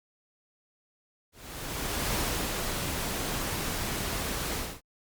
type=noise with ADSR envelope; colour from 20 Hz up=pink; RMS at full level=-29 dBFS; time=1.32-4.81 s; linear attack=820 ms; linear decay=380 ms; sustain=-3 dB; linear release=250 ms; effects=Opus 48 kbps